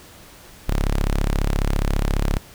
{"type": "tone", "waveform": "sawtooth", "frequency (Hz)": 34.65, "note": "C#1", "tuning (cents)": 0, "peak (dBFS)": -14, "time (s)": [0.68, 2.38], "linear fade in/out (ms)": 10, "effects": ["pink hiss -45 dBFS RMS until 2.54 s"]}